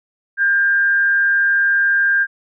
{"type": "tone with frequency modulation", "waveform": "sine", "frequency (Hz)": 1600, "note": "G6", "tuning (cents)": 35, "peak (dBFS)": -12, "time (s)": [0.37, 2.27], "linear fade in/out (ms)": 50, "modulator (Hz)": 134, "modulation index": 0.32, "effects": []}